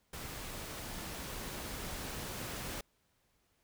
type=noise with level ramp; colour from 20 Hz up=pink; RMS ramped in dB=-44 to -41 dBFS; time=0.13-2.81 s; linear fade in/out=5 ms; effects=pink hiss -75 dBFS RMS until 3.63 s